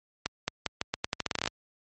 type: accelerating click train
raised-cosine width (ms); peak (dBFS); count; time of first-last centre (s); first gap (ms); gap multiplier
0.2; -10; 16; 0.26-1.475; 220; 0.83
effects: high-pass 60 Hz 12 dB/octave + MP3 32 kbps